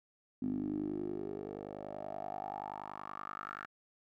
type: tone with band-pass filter sweep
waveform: 10% pulse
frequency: 50.5 Hz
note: G#1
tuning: 48 cents flat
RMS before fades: -41 dBFS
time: 0.42-3.66 s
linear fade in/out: 5 ms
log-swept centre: 250 to 1500 Hz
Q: 6.3
effects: none